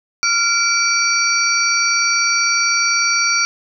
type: tone cluster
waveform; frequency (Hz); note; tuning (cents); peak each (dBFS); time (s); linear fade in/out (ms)
sine; 1385 / 2321 / 4556 / 5750; F6 / D7 / C#8 / F8; -15 / -21 / +47 / +50; -19; 0.23-3.45; 0
effects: none